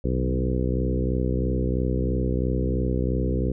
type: harmonic tone with a mistuned harmonic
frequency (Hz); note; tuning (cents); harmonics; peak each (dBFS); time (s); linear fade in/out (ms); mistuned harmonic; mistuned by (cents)
63; B1; +35; 1 / 2 / 3 / 4 / 5 / 6 / 7 / 8; -25 / -28 / -30 / -31 / -32 / -33 / -33 / -34; 0.04-3.52; 5; 2; +23
effects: none